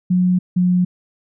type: tone pair in turn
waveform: sine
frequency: 181.3 / 180.05 Hz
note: F#3 / F#3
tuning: -35 / -47 cents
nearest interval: unison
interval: 12 cents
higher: first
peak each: -12 dBFS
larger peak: neither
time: 0.1-0.39 / 0.56-0.85 s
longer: neither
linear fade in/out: 10 ms
effects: none